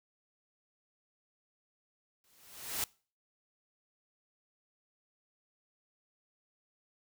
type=noise with exponential growth; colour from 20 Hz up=white; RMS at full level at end=-32 dBFS; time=2.24-2.84 s; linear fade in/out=1 ms; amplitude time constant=130 ms; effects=noise-tail reverb RT60 0.4 s tail -24 dB re dry